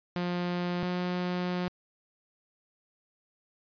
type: tone pair in turn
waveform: sawtooth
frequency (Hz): 176.8 / 179.37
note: F3 / F3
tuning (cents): +22 / +47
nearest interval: unison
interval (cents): 25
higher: second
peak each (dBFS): -25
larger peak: neither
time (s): 0.16-0.83 / 0.83-1.68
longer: second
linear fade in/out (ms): 0
effects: resampled to 11025 Hz